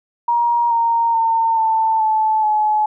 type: tone with pitch steps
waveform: sine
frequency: 946 / 926.5 / 907.5 / 888.8 / 870.5 / 852.6 Hz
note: A#5 / A#5 / A#5 / A5 / A5 / G#5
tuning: +25 / -11 / -47 / +17 / -19 / +45 cents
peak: -13 dBFS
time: 0.28-2.86 s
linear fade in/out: 5 ms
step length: 430 ms
effects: none